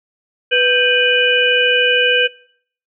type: harmonic tone with a mistuned harmonic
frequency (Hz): 493.9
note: B4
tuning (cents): 0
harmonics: 1 / 3 / 5 / 6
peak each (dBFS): -16 / -16 / -16 / -16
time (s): 0.51-2.28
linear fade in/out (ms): 20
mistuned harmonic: 3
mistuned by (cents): +100
effects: noise-tail reverb RT60 0.6 s tail -23 dB re dry